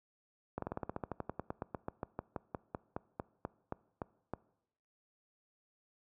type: slowing click train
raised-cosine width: 1 ms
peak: -23 dBFS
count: 28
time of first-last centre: 0.58-4.336 s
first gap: 43 ms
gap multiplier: 1.08
effects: noise-tail reverb RT60 0.8 s tail -22 dB re dry + high-pass 60 Hz 12 dB/octave